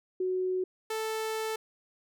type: tone pair in turn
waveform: sine / sawtooth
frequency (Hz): 370 / 440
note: F#4 / A4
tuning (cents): 0 / 0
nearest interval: minor third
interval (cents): 300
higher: second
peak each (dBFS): -27 / -27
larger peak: neither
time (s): 0.2-0.64 / 0.9-1.56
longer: second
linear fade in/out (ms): 5
effects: none

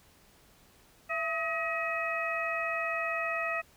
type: harmonic tone with a mistuned harmonic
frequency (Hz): 635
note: D#5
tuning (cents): +35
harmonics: 1 / 2 / 3 / 4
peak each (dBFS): -35 / -35 / -35 / -35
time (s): 1.09-3.62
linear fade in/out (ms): 20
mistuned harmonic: 1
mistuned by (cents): +90
effects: pink hiss -61 dBFS RMS until 3.76 s

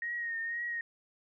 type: tone with vibrato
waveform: sine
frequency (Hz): 1864.7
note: A#6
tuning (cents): 0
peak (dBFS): -33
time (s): 0.02-0.81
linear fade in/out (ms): 2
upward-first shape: triangle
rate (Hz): 2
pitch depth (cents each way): 46
effects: none

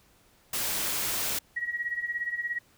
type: noise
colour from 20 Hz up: white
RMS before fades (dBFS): -30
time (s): 0.53-1.39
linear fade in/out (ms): 5
type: tone with tremolo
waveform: sine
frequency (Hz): 1909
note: A#6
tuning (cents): +41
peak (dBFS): -26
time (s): 1.56-2.59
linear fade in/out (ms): 10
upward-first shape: sine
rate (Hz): 17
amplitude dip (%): 75
effects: pink hiss -62 dBFS RMS until 2.77 s

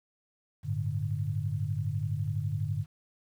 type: chord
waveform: sine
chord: G suspended second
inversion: none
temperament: equal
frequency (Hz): 98 / 110 / 146.83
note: G2 / A2 / D3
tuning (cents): 0 / 0 / 0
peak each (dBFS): -33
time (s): 0.63-2.86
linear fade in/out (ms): 50
effects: 10-bit

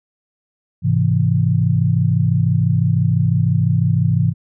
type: chord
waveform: sine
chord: Ab augmented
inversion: none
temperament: equal with one note detuned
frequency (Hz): 104.85 / 130.81 / 164.81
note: Ab2 / C3 / E3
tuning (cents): +17 / 0 / 0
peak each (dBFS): -17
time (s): 0.82-4.34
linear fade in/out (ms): 50
effects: none

